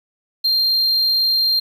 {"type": "tone", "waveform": "triangle", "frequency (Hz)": 4186, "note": "C8", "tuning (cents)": 0, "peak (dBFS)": -13, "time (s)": [0.44, 1.6], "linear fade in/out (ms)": 10, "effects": ["8-bit"]}